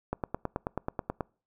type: click train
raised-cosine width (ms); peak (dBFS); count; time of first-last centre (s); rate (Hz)
1; -16; 11; 0.13-1.208; 9.28
effects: noise-tail reverb RT60 0.4 s tail -26 dB re dry